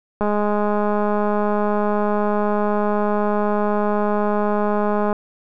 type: click train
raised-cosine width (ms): 1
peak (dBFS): -8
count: 1024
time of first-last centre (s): 0.21-5.128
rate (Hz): 208
effects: none